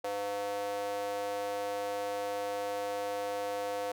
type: tone with high-pass filter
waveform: square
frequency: 101.4 Hz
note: G#2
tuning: 41 cents flat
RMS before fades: -35 dBFS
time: 0.04-3.92 s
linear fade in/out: 5 ms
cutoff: 580 Hz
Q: 9.5
effects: none